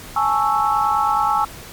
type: chord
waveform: sine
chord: A major seventh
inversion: third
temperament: equal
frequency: 830.6 / 880 / 1108.7 / 1318.5 Hz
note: G#5 / A5 / C#6 / E6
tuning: 0 / 0 / 0 / 0 cents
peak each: -19 / -22 / -22 / -20 dBFS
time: 0.16-1.45 s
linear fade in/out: 5 ms
effects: pink hiss -37 dBFS RMS until 1.72 s + MP3 96 kbps